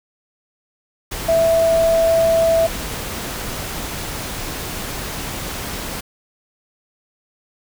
sine tone in noise, 659.3 Hz, E5, in tune, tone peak -12 dBFS, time 1.28-2.67 s, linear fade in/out 10 ms, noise pink, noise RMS -27 dBFS, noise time 1.11-6.01 s, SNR +12 dB, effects none

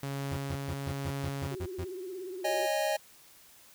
sawtooth tone with tremolo, 138.59 Hz, C#3, in tune, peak -29 dBFS, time 0.03-1.55 s, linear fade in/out 2 ms, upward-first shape triangle, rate 1.1 Hz, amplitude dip 25%
40% pulse tone bursts, 87.31 Hz, F2, in tune, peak -33 dBFS, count 9, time 0.31-1.846 s, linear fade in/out 10 ms, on 64 ms, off 120 ms
sine tone with vibrato, 370 Hz, F#4, in tune, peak -37 dBFS, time 1.5-2.67 s, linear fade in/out 20 ms, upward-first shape triangle, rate 17 Hz, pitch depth 100 cents each way
square chord, C# suspended second, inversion none, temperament equal with one note detuned, 554.4 / 622.3 / 819.2 Hz, C#5 / D#5 / G#5, 0 / 0 / -24 cents, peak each -35 / -31 / -34 dBFS, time 2.44-2.97 s, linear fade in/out 10 ms
effects white hiss -57 dBFS RMS until 3.74 s

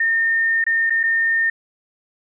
sine tone with dropouts, 1821 Hz, A#6, 41 cents flat, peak -15 dBFS, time 0-1.5 s, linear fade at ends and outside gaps 5 ms, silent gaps 0.641-0.665 / 0.898-0.904 / 1.032-1.036 s, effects none

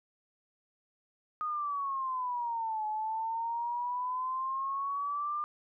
sine exponential two-way sweep, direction down then up, 1244.5 to 852 to 1203 Hz, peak -31 dBFS, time 1.41-5.44 s, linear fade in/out 0 ms, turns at 2.86 s, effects none

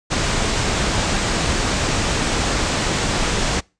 pink low-pass noise, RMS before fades -20 dBFS, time 0.1-3.61 s, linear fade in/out 20 ms, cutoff 8400 Hz, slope 48 dB/octave, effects noise-tail reverb RT60 0.3 s tail -26 dB re dry + resampled to 22050 Hz

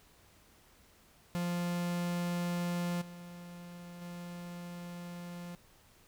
45% pulse tone with level steps, 174.61 Hz, F3, in tune, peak -32 / -46 / -42 dBFS, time 1.35-5.55 s, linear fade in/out 0 ms, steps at 3.01 / 4.01 s, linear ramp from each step 10 ms, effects pink hiss -63 dBFS RMS until 6.07 s

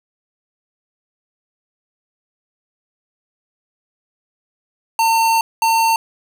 square tone bursts at uneven times, 905 Hz, A5, 48 cents sharp, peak -13 dBFS, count 2, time 4.99-5.41 / 5.62-5.96 s, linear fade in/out 2 ms, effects none

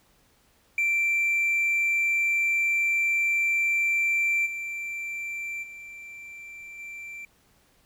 triangle tone with level steps, 2349 Hz, D7, in tune, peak -19 / -29 / -38 / -35 dBFS, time 0.78-7.25 s, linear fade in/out 2 ms, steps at 4.45 / 5.62 / 6.78 s, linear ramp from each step 20 ms, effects tanh soft clip ceiling -16 dBFS + pink hiss -63 dBFS RMS until 7.85 s

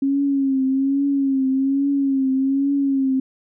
sine tone with vibrato, 272.2 Hz, C#4, 31 cents flat, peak -16 dBFS, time 0.02-3.2 s, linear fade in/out 5 ms, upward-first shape triangle, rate 1.2 Hz, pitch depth 63 cents each way, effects none

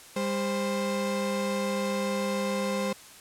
35% pulse tone pair together, 199.9 / 523.3 Hz, G3 / C5, +34 / 0 cents, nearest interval octave + perfect fourth, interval 1666 cents, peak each -28 dBFS, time 0.16-2.93 s, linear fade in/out 5 ms, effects white hiss -49 dBFS RMS until 3.2 s + low-pass 11000 Hz 12 dB/octave

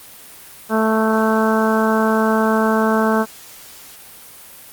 harmonic tone, 220.1 Hz, A3, 1 cent sharp, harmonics 1 / 2 / 3 / 4 / 5 / 6 / 7, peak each -17 / -20 / -22 / -23 / -24 / -25 / -25 dBFS, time 0.69-3.26 s, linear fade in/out 50 ms, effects white hiss -40 dBFS RMS until 4.72 s + Opus 32 kbps

